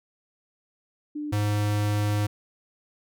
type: tone pair in turn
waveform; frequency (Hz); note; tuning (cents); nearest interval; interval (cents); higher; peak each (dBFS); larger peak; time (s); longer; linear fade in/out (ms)
sine / square; 297.7 / 104.13; D4 / G#2; +24 / +5; octave + tritone; 1819; first; -29 / -23; second; 1.15-1.32 / 1.32-2.27; second; 10
effects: none